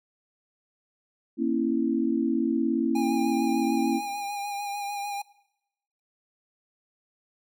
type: chord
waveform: sine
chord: A# diminished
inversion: none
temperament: equal with one note detuned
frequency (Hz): 233.1 / 272.6 / 329.6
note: A#3 / C#4 / E4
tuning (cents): 0 / -29 / 0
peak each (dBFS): -27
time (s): 1.37-4.01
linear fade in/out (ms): 50
type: tone with vibrato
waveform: square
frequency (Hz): 812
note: G#5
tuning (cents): -39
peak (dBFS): -31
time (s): 2.95-5.22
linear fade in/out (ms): 5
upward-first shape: triangle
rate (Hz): 6.7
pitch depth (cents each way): 33
effects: noise-tail reverb RT60 0.9 s tail -21 dB re dry